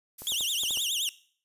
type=noise; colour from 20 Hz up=violet; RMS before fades=-39 dBFS; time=0.18-0.87 s; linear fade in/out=10 ms
type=clicks; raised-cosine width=1 ms; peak=-30 dBFS; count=6; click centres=0.22 / 0.321 / 0.409 / 0.635 / 0.708 / 0.773 s
type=tone with vibrato; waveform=sawtooth; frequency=3227 Hz; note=G7; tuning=50 cents sharp; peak=-24 dBFS; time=0.27-1.09 s; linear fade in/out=0 ms; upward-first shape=triangle; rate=9.5 Hz; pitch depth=290 cents each way
effects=noise-tail reverb RT60 0.5 s tail -19 dB re dry + resampled to 32000 Hz